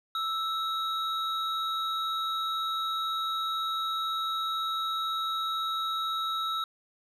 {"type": "tone pair together", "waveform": "triangle", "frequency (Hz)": [1318, 3800], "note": ["E6", "A#7"], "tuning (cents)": [-1, 33], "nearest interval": "octave + tritone", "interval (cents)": 1834, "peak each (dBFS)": [-28, -32], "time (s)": [0.15, 6.64], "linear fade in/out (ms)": 2, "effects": ["resampled to 32000 Hz"]}